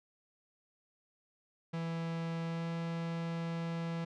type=tone with pitch glide; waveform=45% pulse; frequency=165.5 to 166.75 Hz; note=E3 to E3; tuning=+7 to +20 cents; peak=-35 dBFS; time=1.73-4.05 s; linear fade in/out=10 ms; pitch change=+13 cents; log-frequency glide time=2.45-2.68 s; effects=low-pass 4000 Hz 12 dB/octave